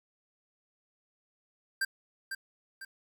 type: tone with echo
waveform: square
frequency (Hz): 1578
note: G6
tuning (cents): +11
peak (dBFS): -28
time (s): 1.81-1.85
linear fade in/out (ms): 5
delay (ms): 500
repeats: 2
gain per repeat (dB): -7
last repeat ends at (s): 2.85
effects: 10-bit